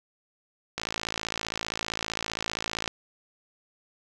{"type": "click train", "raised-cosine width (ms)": 0.2, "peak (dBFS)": -12, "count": 117, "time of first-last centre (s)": [0.78, 2.878], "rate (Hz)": 55.3, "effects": []}